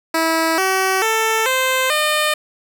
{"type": "tone with pitch steps", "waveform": "10% pulse", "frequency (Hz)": [325.1, 380, 444.1, 519.1, 606.7], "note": ["E4", "F#4", "A4", "C5", "D#5"], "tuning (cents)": [-24, 46, 16, -14, -44], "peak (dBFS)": -7, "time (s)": [0.14, 2.34], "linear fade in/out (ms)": 5, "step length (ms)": 440, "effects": []}